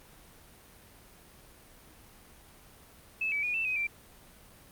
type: tone with pitch steps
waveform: sine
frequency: 2608 / 2295 / 2450 / 2661 / 2518 / 2352 Hz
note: E7 / D7 / D#7 / E7 / D#7 / D7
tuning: -19 / -40 / -27 / +16 / +20 / +2 cents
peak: -28 dBFS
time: 3.21-3.87 s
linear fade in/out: 5 ms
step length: 110 ms
effects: pink hiss -55 dBFS RMS until 4.71 s + Opus 32 kbps